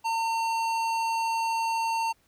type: tone with tanh clipping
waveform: sine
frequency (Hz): 908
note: A#5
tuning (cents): -46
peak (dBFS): -27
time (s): 0.04-2.13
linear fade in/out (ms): 20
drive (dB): 17
effects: pink hiss -66 dBFS RMS until 2.27 s